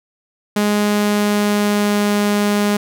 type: tone with pitch glide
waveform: sawtooth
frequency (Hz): 207.7 to 206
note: G#3 to G#3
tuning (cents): 0 to -14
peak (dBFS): -10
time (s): 0.56-2.77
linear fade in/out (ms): 5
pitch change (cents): -14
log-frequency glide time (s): 0.77-2.14
effects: none